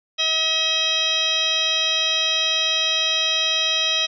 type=harmonic tone; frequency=639 Hz; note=D#5; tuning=46 cents sharp; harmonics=1 / 2 / 3 / 4 / 5 / 6 / 8 / 9; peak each=-32 / -34 / -32 / -26 / -22 / -23 / -29 / -31 dBFS; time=0.18-4.07 s; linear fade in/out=20 ms; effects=none